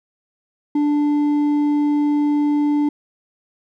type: tone with hard clipping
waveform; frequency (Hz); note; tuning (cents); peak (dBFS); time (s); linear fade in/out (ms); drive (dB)
sine; 293.6; D4; 0; -16; 0.75-2.89; 5; 4
effects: none